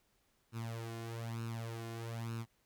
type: tone with flanger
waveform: sawtooth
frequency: 114.8 Hz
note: A#2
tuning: 26 cents flat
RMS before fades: -42 dBFS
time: 0.52-2.46 s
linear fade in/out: 50 ms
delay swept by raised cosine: 0.74 to 2.84 ms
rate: 1.1 Hz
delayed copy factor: +0.75
effects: pink hiss -75 dBFS RMS until 2.65 s